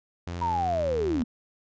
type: tone with pitch glide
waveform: sawtooth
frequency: 86.8 to 79.14 Hz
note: F2 to D#2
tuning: -10 to +30 cents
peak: -28 dBFS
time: 0.27-1.22 s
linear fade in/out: 0 ms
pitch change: -160 cents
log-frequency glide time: 0.73-0.95 s
type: linear sweep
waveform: sine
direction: down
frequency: 969 to 221.9 Hz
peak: -24 dBFS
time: 0.41-1.24 s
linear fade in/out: 10 ms
effects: resampled to 16000 Hz